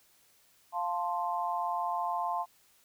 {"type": "chord", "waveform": "sine", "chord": "F major", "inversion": "none", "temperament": "equal", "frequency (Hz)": [698.5, 880, 1046.5], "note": ["F5", "A5", "C6"], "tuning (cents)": [0, 0, 0], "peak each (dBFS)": -34, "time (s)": [0.72, 2.46], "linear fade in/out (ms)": 50, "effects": ["white hiss -65 dBFS RMS until 2.84 s"]}